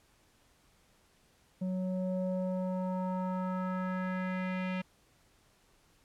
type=tone with low-pass filter sweep; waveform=square; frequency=185 Hz; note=F#3; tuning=in tune; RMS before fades=-34 dBFS; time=1.61-4.82 s; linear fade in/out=10 ms; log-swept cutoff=390 to 2600 Hz; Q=2.6; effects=pink hiss -67 dBFS RMS until 6.04 s + low-pass 12000 Hz 12 dB/octave